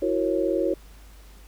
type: chord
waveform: sine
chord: F# dominant seventh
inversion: third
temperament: equal with one note detuned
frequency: 329.6 / 370 / 466.2 / 548 Hz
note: E4 / F#4 / A#4 / C#5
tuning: 0 / 0 / 0 / -20 cents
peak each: -26 / -26 / -29 / -26 dBFS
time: 0.02-0.74 s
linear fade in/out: 5 ms
effects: added 50 Hz sine -45 dBFS peak until 1.47 s + pink hiss -54 dBFS RMS until 1.47 s